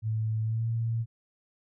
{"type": "tone with pitch glide", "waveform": "sine", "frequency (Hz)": [110, 114.54], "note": ["A2", "A#2"], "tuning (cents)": [0, -30], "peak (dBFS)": -26, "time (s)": [0.02, 1.06], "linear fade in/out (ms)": 50, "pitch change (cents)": 70, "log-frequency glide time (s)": [0.43, 0.67], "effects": []}